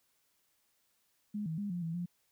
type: tone with pitch steps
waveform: sine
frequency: 208.5 / 160.2 / 203.9 / 175.7 / 164.5 / 175.2 Hz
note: G#3 / E3 / G#3 / F3 / E3 / F3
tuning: +7 / -49 / -32 / +11 / -3 / +6 cents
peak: -34 dBFS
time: 1.34-2.06 s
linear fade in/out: 10 ms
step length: 120 ms
effects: white hiss -75 dBFS RMS until 2.31 s